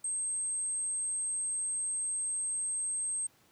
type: tone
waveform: sine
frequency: 8372 Hz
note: C9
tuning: in tune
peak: -31 dBFS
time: 0.04-3.27 s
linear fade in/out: 5 ms
effects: pink hiss -65 dBFS RMS until 3.51 s + high-pass 100 Hz 12 dB/octave